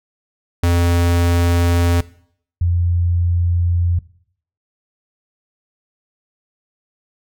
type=tone pair in turn; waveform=square / sine; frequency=86.3 / 86.85 Hz; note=F2 / F2; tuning=-20 / -9 cents; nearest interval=unison; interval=11 cents; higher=second; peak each=-13 dBFS; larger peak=neither; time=0.63-2.01 / 2.61-3.99 s; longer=neither; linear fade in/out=5 ms; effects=noise-tail reverb RT60 0.6 s tail -19 dB re dry